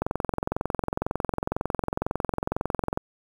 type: click train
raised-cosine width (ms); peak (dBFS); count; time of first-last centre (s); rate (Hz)
1; -11; 66; 0.02-2.975; 22
effects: 7-bit